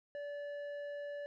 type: tone with low-pass filter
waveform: square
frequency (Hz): 578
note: D5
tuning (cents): -28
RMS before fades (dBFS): -43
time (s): 0.15-1.26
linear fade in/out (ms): 0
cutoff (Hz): 1600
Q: 0.92
effects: none